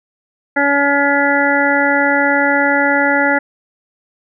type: harmonic tone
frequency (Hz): 283.2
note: C#4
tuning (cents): +37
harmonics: 1 / 2 / 3 / 5 / 6 / 7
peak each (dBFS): -18 / -18 / -18 / -18 / -18 / -18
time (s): 0.56-3.39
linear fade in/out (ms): 10
effects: none